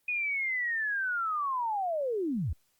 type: linear sweep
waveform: sine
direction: down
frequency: 2489 to 58.4 Hz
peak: -28 dBFS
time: 0.08-2.53 s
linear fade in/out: 5 ms
effects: white hiss -72 dBFS RMS until 2.79 s + Opus 32 kbps